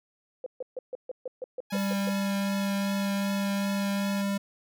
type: tone bursts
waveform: sine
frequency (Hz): 510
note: C5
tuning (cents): -44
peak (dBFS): -31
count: 11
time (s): 0.44-2.093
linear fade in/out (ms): 2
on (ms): 23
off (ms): 140
type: tone with vibrato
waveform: 10% pulse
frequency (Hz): 830.6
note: G#5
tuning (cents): 0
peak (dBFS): -31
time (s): 1.7-4.22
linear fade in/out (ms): 10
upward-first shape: triangle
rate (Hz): 2.6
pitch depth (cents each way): 52
type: tone with pitch glide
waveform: square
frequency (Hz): 197.5 to 198.76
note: G3 to G3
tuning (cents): +13 to +24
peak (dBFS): -27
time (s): 1.72-4.38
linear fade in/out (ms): 10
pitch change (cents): +11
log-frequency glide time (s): 2.21-4.02
type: noise with exponential decay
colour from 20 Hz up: violet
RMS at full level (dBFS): -45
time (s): 1.78-2.8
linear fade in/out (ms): 5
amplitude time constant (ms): 220
effects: none